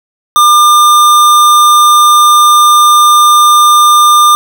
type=tone; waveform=square; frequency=1200 Hz; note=D6; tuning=37 cents sharp; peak=-3 dBFS; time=0.36-4.35 s; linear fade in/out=0 ms; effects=none